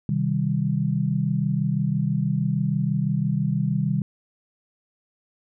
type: chord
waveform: sine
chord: C minor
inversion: none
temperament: just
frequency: 130.81 / 156.98 / 196.22 Hz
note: C3 / Eb3 / G3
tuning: 0 / +16 / +2 cents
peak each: -25 / -24 / -25 dBFS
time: 0.09-4.02 s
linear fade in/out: 2 ms
effects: none